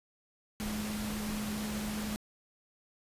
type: tone in noise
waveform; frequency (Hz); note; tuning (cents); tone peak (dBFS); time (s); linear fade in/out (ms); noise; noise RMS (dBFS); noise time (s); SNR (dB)
sine; 211.8; G#3; +34; -35; 0.6-2.16; 0; pink; -40; 0.6-2.16; +2
effects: resampled to 32000 Hz